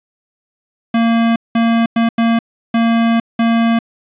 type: tone bursts at uneven times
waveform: square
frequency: 230 Hz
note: A#3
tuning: 23 cents flat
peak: -11 dBFS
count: 6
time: 0.94-1.36 / 1.55-1.86 / 1.96-2.09 / 2.18-2.39 / 2.74-3.2 / 3.39-3.79 s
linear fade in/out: 5 ms
effects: resampled to 8000 Hz + 8-bit